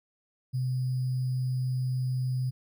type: tone with sample-and-hold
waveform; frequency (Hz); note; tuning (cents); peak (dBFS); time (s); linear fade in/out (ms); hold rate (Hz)
sine; 128.1; C3; -36; -26; 0.53-2.51; 20; 4900
effects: none